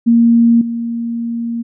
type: tone with level steps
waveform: sine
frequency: 233.1 Hz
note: A#3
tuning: in tune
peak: -6 / -17 dBFS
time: 0.06-1.63 s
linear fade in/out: 20 ms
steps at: 0.61 s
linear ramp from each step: 5 ms
effects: none